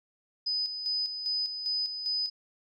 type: tone with tremolo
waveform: sine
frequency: 5000 Hz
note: D#8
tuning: 8 cents sharp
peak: -27 dBFS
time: 0.46-2.3 s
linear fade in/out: 10 ms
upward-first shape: square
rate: 2.5 Hz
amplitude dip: 55%
effects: none